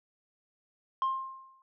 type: tone with exponential decay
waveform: sine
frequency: 1060 Hz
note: C6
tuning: 22 cents sharp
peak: -22 dBFS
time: 1.02-1.62 s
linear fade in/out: 1 ms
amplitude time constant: 130 ms
effects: tanh soft clip ceiling -24 dBFS